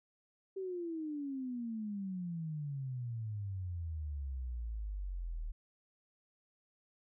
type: exponential sweep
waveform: sine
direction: down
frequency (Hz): 389.8 to 37.82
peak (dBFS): -37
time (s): 0.56-5.52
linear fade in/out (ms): 10
effects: none